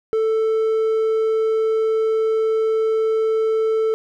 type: tone with hard clipping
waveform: sine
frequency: 441.8 Hz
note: A4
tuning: 7 cents sharp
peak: -17 dBFS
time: 0.13-3.94 s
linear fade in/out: 0 ms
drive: 3 dB
effects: none